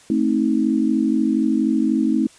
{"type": "chord", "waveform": "sine", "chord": "A diminished", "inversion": "none", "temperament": "just", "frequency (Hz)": [220, 264, 316.8], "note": ["A3", "C4", "Eb4"], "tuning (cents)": [0, 16, 31], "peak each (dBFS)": -20, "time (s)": [0.1, 2.27], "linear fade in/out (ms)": 2, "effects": ["white hiss -49 dBFS RMS until 2.38 s", "resampled to 22050 Hz"]}